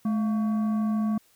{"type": "tone with frequency modulation", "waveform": "sine", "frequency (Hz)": 214.4, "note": "A3", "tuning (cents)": -45, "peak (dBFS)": -21, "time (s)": [0.05, 1.18], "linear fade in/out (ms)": 5, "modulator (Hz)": 911, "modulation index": 0.27, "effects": ["tanh soft clip ceiling -20 dBFS", "white hiss -62 dBFS RMS until 1.35 s"]}